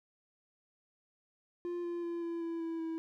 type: tone with pitch steps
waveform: triangle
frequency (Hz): 349.2 / 345.2 / 341.2 / 337.3 / 333.4 / 329.6 / 325.8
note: F4 / F4 / F4 / E4 / E4 / E4 / E4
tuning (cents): 0 / -20 / -40 / +40 / +20 / 0 / -20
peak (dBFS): -33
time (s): 1.65-2.98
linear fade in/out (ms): 0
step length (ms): 190
effects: none